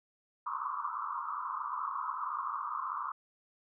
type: band-pass noise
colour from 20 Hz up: pink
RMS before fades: -37 dBFS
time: 0.46-3.12 s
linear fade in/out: 5 ms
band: 980 to 1300 Hz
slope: 96 dB/octave
effects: none